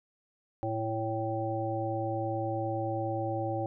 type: harmonic tone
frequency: 111.3 Hz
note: A2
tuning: 20 cents sharp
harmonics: 1 / 3 / 5 / 7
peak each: -35 / -35 / -35 / -35 dBFS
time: 0.63-3.66 s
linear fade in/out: 0 ms
effects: none